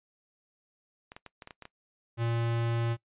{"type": "clicks", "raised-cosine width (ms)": 0.3, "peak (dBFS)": -28, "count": 8, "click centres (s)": [1.119, 1.165, 1.263, 1.422, 1.474, 1.508, 1.623, 1.654]}
{"type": "tone", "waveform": "square", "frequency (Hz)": 116.54, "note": "A#2", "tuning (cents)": 0, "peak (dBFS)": -28, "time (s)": [2.17, 2.97], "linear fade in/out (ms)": 50}
{"effects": ["noise-tail reverb RT60 0.1 s tail -20 dB re dry", "resampled to 8000 Hz"]}